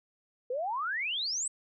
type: exponential sweep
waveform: sine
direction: up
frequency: 474.2 to 8372 Hz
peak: -30 dBFS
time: 0.5-1.48 s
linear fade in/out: 5 ms
effects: none